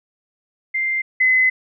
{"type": "tone pair in turn", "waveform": "sine", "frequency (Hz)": [2093, 2033], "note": ["C7", "B6"], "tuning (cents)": [0, 50], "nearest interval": "minor second", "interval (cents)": 50, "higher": "first", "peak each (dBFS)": [-18, -12], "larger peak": "second", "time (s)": [[0.74, 1.02], [1.2, 1.5]], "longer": "second", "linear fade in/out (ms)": 10, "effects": []}